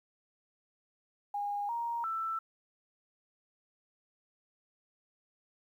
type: tone with pitch steps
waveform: sine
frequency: 816 / 937 / 1328 Hz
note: G#5 / A#5 / E6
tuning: -31 / +9 / +12 cents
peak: -32 dBFS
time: 1.34-2.39 s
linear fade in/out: 5 ms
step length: 350 ms
effects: 11-bit